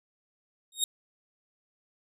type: tone with exponential growth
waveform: 20% pulse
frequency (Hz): 3732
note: A#7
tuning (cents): +1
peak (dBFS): -15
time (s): 0.72-0.84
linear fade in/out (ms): 2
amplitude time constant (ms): 25
effects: none